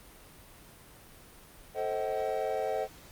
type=chord; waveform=triangle; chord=A diminished seventh; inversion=none; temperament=just; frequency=440 / 528 / 633.6 / 760.3 Hz; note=A4 / C5 / Eb5 / Gb5; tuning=0 / +16 / +31 / +47 cents; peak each=-33 dBFS; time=1.74-2.88 s; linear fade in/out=50 ms; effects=pink hiss -53 dBFS RMS until 3.11 s + Opus 32 kbps